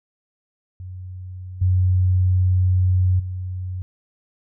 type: tone with level steps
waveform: sine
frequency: 91.9 Hz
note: F#2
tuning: 11 cents flat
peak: -31 / -14 / -25 dBFS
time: 0.8-3.82 s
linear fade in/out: 0 ms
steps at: 1.61 / 3.19 s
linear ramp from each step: 10 ms
effects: none